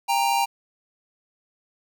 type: tone pair together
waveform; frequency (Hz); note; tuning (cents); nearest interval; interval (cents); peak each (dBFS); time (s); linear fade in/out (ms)
square; 797 / 930.3; G5 / A#5; +28 / -4; minor third; 268; -23; 0.08-0.46; 20
effects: none